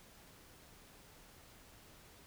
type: silence
effects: pink hiss -60 dBFS RMS until 2.26 s